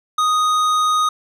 sine tone with tanh clipping, 1244.5 Hz, D#6, in tune, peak -16 dBFS, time 0.18-1.09 s, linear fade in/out 5 ms, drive 14 dB, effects none

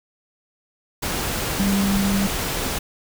sine tone in noise, 197.3 Hz, G3, 11 cents sharp, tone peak -18 dBFS, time 1.59-2.27 s, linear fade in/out 10 ms, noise pink, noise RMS -25 dBFS, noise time 1.02-2.79 s, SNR +4 dB, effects none

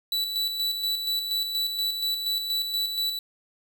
45% pulse tone with tremolo, 3951 Hz, B7, in tune, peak -24 dBFS, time 0.12-3.19 s, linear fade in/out 2 ms, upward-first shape square, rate 4.2 Hz, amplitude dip 45%, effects none

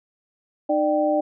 sine tone cluster, 305.8 / 595 / 778 Hz, D#4 / D5 / G5, -30 / +22 / -13 cents, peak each -23 / -20 / -25 dBFS, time 0.69-1.21 s, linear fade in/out 10 ms, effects none

